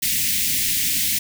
white band-stop noise, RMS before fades -21 dBFS, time 0.02-1.19 s, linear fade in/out 10 ms, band 290 to 1900 Hz, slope 48 dB/octave, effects none

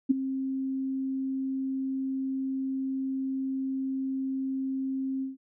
sine tone with ADSR envelope, 266.2 Hz, C4, 30 cents sharp, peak -15 dBFS, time 0.09-5.37 s, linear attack 18 ms, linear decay 14 ms, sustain -13 dB, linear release 150 ms, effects none

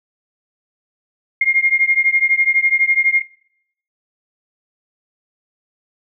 sine beating tone pair, 2124 / 2136 Hz, C7 / C7, +25 / +35 cents, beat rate 12 Hz, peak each -15 dBFS, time 1.41-3.22 s, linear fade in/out 5 ms, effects noise-tail reverb RT60 0.7 s tail -21 dB re dry

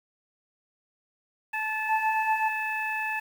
harmonic tone, 870 Hz, A5, 20 cents flat, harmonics 1 / 2 / 3, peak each -32 / -31 / -32 dBFS, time 1.53-3.2 s, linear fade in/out 10 ms
sine tone with tremolo, 878 Hz, A5, 4 cents flat, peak -23 dBFS, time 1.88-2.49 s, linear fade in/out 10 ms, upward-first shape sine, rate 5.3 Hz, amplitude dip 40%
effects 8-bit

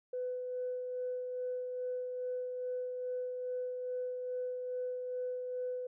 sine tone with tremolo, 501 Hz, B4, 25 cents sharp, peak -33 dBFS, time 0.13-5.87 s, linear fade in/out 5 ms, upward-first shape sine, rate 2.4 Hz, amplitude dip 35%, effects tanh soft clip ceiling -29 dBFS

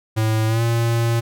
square tone with pitch glide, 110 to 116.27 Hz, A2 to A#2, 0 to -4 cents, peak -17 dBFS, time 0.16-1.21 s, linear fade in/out 20 ms, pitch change +96 cents, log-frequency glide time 0.47-0.62 s, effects none

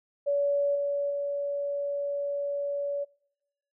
sine tone with level steps, 569 Hz, C#5, 45 cents sharp, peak -23 / -26 / -28 dBFS, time 0.26-3.05 s, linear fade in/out 20 ms, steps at 0.75 / 1.1 s, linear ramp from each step 5 ms, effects noise-tail reverb RT60 0.9 s tail -26 dB re dry

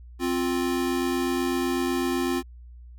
square tone pair together, 262.8 / 350.8 Hz, C4 / F4, +8 / +8 cents, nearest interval perfect fourth, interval 500 cents, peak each -27 dBFS, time 0.19-2.43 s, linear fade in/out 50 ms, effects added 60 Hz sine -42 dBFS peak until 2.98 s

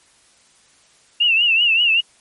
sine tone with vibrato, 2763 Hz, F7, 19 cents flat, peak -12 dBFS, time 1.2-2.01 s, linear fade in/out 10 ms, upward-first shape triangle, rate 5.2 Hz, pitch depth 120 cents each way, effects white hiss -54 dBFS RMS until 2.2 s + MP3 48 kbps

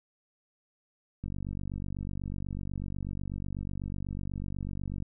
click train, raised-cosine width 5 ms, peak -24 dBFS, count 183, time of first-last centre 1.24-5.024 s, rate 48.1 Hz, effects none

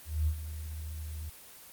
sine tone with ADSR envelope, 77.4 Hz, D#2, 9 cents flat, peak -24 dBFS, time 0.05-1.3 s, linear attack 220 ms, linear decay 75 ms, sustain -12 dB, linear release 11 ms, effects white hiss -51 dBFS RMS until 1.72 s + Opus 24 kbps

